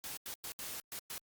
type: noise bursts at uneven times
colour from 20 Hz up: white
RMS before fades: -43 dBFS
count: 6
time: 0.04-0.17 / 0.26-0.34 / 0.44-0.52 / 0.59-0.8 / 0.92-0.99 / 1.1-1.18 s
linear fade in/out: 0 ms
effects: Opus 48 kbps